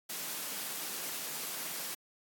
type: high-pass noise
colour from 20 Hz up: white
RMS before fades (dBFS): -39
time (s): 0.09-1.95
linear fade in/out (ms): 10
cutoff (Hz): 140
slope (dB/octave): 96
effects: AAC 64 kbps